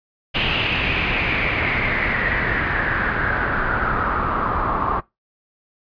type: noise with low-pass filter sweep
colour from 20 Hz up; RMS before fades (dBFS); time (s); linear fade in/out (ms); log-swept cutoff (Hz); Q
pink; -21; 0.34-5.01; 20; 2900 to 1100; 5.6
effects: noise-tail reverb RT60 0.2 s tail -21 dB re dry + resampled to 11025 Hz